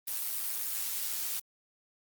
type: noise with amplitude modulation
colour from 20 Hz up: blue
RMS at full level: -32 dBFS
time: 0.07-1.4 s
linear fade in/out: 10 ms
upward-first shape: sine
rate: 109 Hz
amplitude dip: 50%
effects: Opus 32 kbps